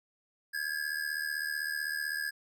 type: ring-modulated tone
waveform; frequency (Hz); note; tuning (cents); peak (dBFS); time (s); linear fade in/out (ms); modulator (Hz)
square; 1661.2; G#6; 0; -30; 0.53-2.31; 20; 37.9
effects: none